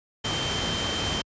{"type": "tone in noise", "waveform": "sine", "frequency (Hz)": 3122, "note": "G7", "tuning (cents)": -8, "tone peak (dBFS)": -30, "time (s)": [0.24, 1.22], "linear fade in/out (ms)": 10, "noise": "pink", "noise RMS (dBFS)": -28, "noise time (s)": [0.24, 1.22], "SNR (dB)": -5, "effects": ["high-pass 60 Hz 12 dB/octave", "resampled to 16000 Hz"]}